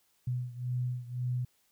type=beating tone pair; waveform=sine; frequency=123.8 / 125.7 Hz; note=B2 / B2; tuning=+5 / +31 cents; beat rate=1.9 Hz; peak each=-33 / -36 dBFS; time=0.27-1.45 s; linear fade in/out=5 ms; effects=white hiss -71 dBFS RMS until 1.71 s